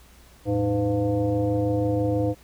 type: tone with frequency modulation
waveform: sine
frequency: 308.6 Hz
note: D#4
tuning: 14 cents flat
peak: -20 dBFS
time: 0.45-2.35 s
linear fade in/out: 50 ms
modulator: 197 Hz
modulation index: 1.4
effects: added 60 Hz sine -52 dBFS peak until 2.43 s + pink hiss -54 dBFS RMS until 2.43 s